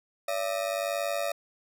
40% pulse ring-modulated tone, 622.3 Hz, D#5, in tune, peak -24 dBFS, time 0.28-1.32 s, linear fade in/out 5 ms, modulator 50.5 Hz, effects none

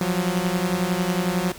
sawtooth beating tone pair, 174.61 / 185.61 Hz, F3 / F#3, 0 / +6 cents, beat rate 11 Hz, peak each -20 dBFS, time 0.01-1.52 s, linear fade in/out 2 ms, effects pink hiss -41 dBFS RMS until 1.58 s

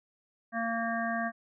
harmonic tone, 229.5 Hz, A#3, 27 cents flat, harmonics 1 / 3 / 5 / 7 / 8, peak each -34 / -33 / -38 / -36 / -39 dBFS, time 0.52-1.32 s, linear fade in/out 50 ms, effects none

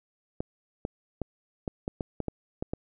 clicks, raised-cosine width 2 ms, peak -17 dBFS, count 10, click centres 0.405 / 0.851 / 1.217 / 1.678 / 1.879 / 2.008 / 2.203 / 2.283 / 2.625 / 2.735 s, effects none

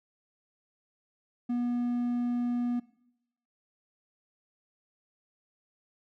triangle tone, 242.2 Hz, B3, 34 cents flat, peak -25 dBFS, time 1.49-2.8 s, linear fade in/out 10 ms, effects noise-tail reverb RT60 0.8 s tail -20 dB re dry

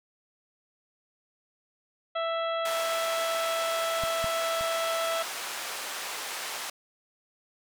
harmonic tone, 661 Hz, E5, 5 cents sharp, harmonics 1 / 2 / 3 / 4 / 5 / 6, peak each -29 / -32 / -41 / -44 / -39 / -49 dBFS, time 2.15-5.23 s, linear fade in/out 10 ms
pink band-pass noise, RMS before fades -36 dBFS, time 2.65-6.7 s, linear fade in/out 5 ms, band 780 to 12000 Hz, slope 12 dB/octave
clicks, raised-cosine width 5 ms, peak -26 / -24 / -32 dBFS, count 3, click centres 4.037 / 4.243 / 4.61 s
effects none

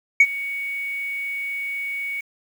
sine tone with ADSR envelope, 2236 Hz, C#7, 14 cents sharp, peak -5 dBFS, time 0.2-2.21 s, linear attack 5 ms, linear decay 51 ms, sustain -20 dB, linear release 8 ms, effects tanh soft clip ceiling -6 dBFS + 7-bit

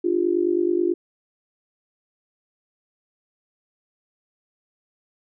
sine tone with amplitude modulation, 349.6 Hz, F4, 2 cents sharp, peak -14 dBFS, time 0.04-0.94 s, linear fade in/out 10 ms, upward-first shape sine, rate 49.3 Hz, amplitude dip 90%, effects none

